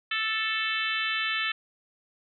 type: harmonic tone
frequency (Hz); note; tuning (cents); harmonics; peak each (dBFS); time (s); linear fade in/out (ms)
440; A4; 0; 3 / 4 / 5 / 6 / 7 / 8 / 9; -34 / -31 / -35 / -32 / -34 / -36 / -40; 0.11-1.52; 5
effects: none